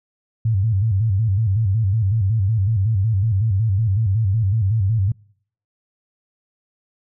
sine tone with vibrato, 103.83 Hz, G#2, in tune, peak -15 dBFS, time 0.45-5.12 s, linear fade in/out 5 ms, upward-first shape square, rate 5.4 Hz, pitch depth 140 cents each way, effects noise-tail reverb RT60 0.6 s tail -26 dB re dry

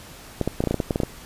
clicks, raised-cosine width 2 ms, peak -8 dBFS, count 12, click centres 0.413 / 0.476 / 0.605 / 0.639 / 0.673 / 0.71 / 0.743 / 0.802 / 0.908 / 0.959 / 1.002 / 1.034 s, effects pink hiss -43 dBFS RMS until 1.25 s + resampled to 32000 Hz

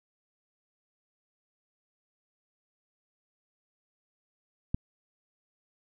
click, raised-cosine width 5 ms, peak -15 dBFS, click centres 4.745 s, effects none

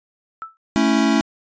sine tone with exponential decay, 1318.5 Hz, E6, in tune, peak -24 dBFS, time 0.42-0.57 s, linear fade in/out 0 ms, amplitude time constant 32 ms
square chord, A major, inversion none, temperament equal, 220 / 277.2 / 329.6 Hz, A3 / C#4 / E4, 0 / 0 / 0 cents, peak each -19 / -19 / -22 dBFS, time 0.76-1.21 s, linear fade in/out 0 ms
effects resampled to 16000 Hz

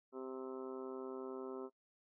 harmonic tone, 130.81 Hz, C3, in tune, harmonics 2 / 3 / 4 / 5 / 6 / 7 / 8 / 9 / 10, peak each -49 / -45 / -53 / -57 / -62 / -60 / -58 / -65 / -57 dBFS, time 0.12-1.7 s, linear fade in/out 50 ms, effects noise-tail reverb RT60 0.1 s tail -19 dB re dry

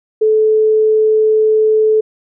sine tone, 434.1 Hz, A4, 23 cents flat, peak -8 dBFS, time 0.21-2.01 s, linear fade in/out 10 ms, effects none

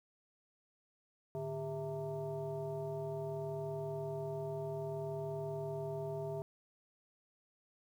sine tone with frequency modulation, 402.8 Hz, G4, 47 cents sharp, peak -37 dBFS, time 1.35-6.42 s, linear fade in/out 0 ms, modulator 255 Hz, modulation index 1.3, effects 11-bit

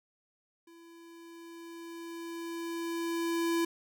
square tone with level ramp, 335.5 Hz, E4, 31 cents sharp, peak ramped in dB -54 to -27 dBFS, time 0.67-3.65 s, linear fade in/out 5 ms, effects none

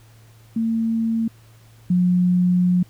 sine tone pair in turn, 226.1 / 179.46 Hz, A3 / F3, +47 / +47 cents, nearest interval major third, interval 400 cents, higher first, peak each -18 / -14 dBFS, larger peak second, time 0.56-1.28 / 1.9-2.83 s, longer second, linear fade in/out 5 ms, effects added 112 Hz sine -47 dBFS peak until 2.89 s + pink hiss -55 dBFS RMS until 2.89 s

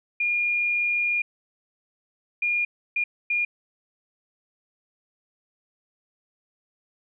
sine tone bursts at uneven times, 2422 Hz, D#7, 47 cents flat, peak -21 dBFS, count 4, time 0.2-1.22 / 2.42-2.65 / 2.96-3.04 / 3.3-3.45 s, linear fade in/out 5 ms, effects none

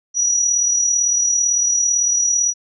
sine tone with amplitude modulation, 5830 Hz, F#8, 26 cents flat, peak -12 dBFS, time 0.14-2.54 s, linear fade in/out 50 ms, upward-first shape sine, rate 37.9 Hz, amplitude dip 45%, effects none

